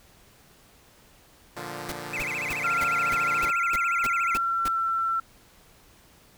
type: chord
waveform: 5% pulse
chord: Bb major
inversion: none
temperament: equal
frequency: 116.54 / 146.83 / 174.61 Hz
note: Bb2 / D3 / F3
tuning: 0 / 0 / 0 cents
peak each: -29 / -27 / -28 dBFS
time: 1.56-3.51 s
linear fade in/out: 10 ms
type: noise bursts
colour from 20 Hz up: pink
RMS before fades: -33 dBFS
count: 10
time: 1.89-4.68 s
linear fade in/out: 0 ms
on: 27 ms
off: 280 ms
type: tone with vibrato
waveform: triangle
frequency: 2312 Hz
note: D7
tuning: 28 cents flat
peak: -27 dBFS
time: 2.13-4.37 s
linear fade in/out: 5 ms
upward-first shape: sine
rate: 14 Hz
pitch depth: 240 cents each way
type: tone with pitch glide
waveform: sine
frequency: 1379 to 1345.2 Hz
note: F6 to E6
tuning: -22 to +35 cents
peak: -23 dBFS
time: 2.64-5.2 s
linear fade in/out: 5 ms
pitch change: -43 cents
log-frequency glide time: 4.09-4.73 s
effects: pink hiss -56 dBFS RMS until 6.37 s